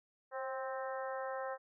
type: harmonic tone with a mistuned harmonic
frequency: 261.6 Hz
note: C4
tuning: in tune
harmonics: 2 / 3 / 4 / 5 / 6 / 7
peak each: -40 / -44 / -46 / -48 / -50 / -51 dBFS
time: 0.31-1.58 s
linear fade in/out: 50 ms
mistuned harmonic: 2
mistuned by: +29 cents
effects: none